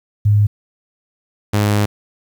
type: tone pair in turn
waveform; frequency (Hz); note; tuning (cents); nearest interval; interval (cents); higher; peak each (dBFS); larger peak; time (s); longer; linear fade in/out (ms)
sine / sawtooth; 103.83 / 103.83; G#2 / G#2; 0 / 0; unison; 0; neither; -9 / -9; neither; 0.25-0.47 / 1.53-1.86; second; 10
effects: 8-bit